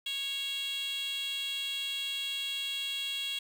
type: tone with high-pass filter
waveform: 10% pulse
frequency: 552 Hz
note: C#5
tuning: 7 cents flat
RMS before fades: -35 dBFS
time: 0.06-3.39 s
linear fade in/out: 5 ms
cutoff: 3200 Hz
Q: 6.5
effects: 9-bit